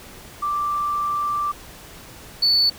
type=tone pair in turn; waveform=sine; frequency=1174.7 / 4471 Hz; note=D6 / C#8; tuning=0 / +14 cents; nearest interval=octave + major seventh; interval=2314 cents; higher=second; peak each=-20 / -13 dBFS; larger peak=second; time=0.42-1.52 / 2.42-2.7 s; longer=first; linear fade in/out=10 ms; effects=tanh soft clip ceiling -11 dBFS + pink hiss -42 dBFS RMS until 2.78 s